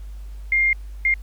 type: tone bursts at uneven times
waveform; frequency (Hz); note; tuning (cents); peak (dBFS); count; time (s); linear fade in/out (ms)
sine; 2116; C7; +19; -15; 2; 0.52-0.73 / 1.05-1.14; 2
effects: added 50 Hz sine -32 dBFS peak until 1.22 s + pink hiss -56 dBFS RMS until 1.22 s